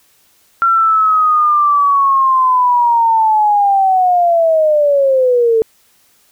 sine linear sweep, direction down, 1368 to 440 Hz, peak -8 dBFS, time 0.62-5.62 s, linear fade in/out 0 ms, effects white hiss -53 dBFS RMS until 6.31 s

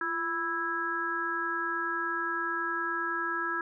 harmonic tone with a mistuned harmonic, 329.6 Hz, E4, in tune, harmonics 1 / 3 / 4 / 5, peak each -38 / -38 / -33 / -32 dBFS, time 0.01-3.61 s, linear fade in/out 2 ms, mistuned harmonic 1, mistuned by +64 cents, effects none

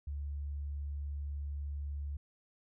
sine tone, 71.8 Hz, D2, 39 cents flat, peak -36 dBFS, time 0.07-2.17 s, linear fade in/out 5 ms, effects none

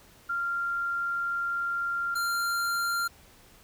sine / square tone pair in turn, 1388 / 1388 Hz, F6 / F6, -11 / -11 cents, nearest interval unison, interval 0 cents, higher neither, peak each -27 dBFS, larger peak neither, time 0.29-2.15 / 2.15-3.08 s, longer first, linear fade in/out 10 ms, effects pink hiss -56 dBFS RMS until 3.63 s

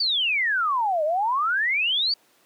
sine exponential two-way sweep, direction down then up, 4699 to 590 to 4699 Hz, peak -20 dBFS, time 0-2.14 s, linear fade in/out 5 ms, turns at 1.04 s, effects pink hiss -60 dBFS RMS until 2.45 s + high-pass 300 Hz 12 dB/octave

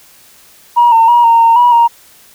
sine tone with pitch steps, 955 / 908 / 955 / 923 / 918 / 969 / 936 Hz, A#5 / A#5 / A#5 / A#5 / A#5 / B5 / A#5, +42 / -46 / +42 / -17 / -27 / -33 / +7 cents, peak -3 dBFS, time 0.76-1.88 s, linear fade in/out 20 ms, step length 160 ms, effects tanh soft clip ceiling 0 dBFS + white hiss -43 dBFS RMS until 2.34 s

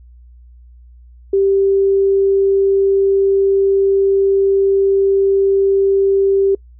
sine tone, 391.8 Hz, G4, 1 cent flat, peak -10 dBFS, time 1.33-6.55 s, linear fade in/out 5 ms, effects noise-tail reverb RT60 0.1 s tail -26 dB re dry + added 60 Hz sine -39 dBFS peak until 6.79 s

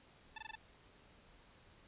15% pulse tone bursts, 880 Hz, A5, in tune, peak -38 dBFS, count 5, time 0.36-0.555 s, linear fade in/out 5 ms, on 23 ms, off 20 ms, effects pink hiss -64 dBFS RMS until 1.87 s + resampled to 8000 Hz

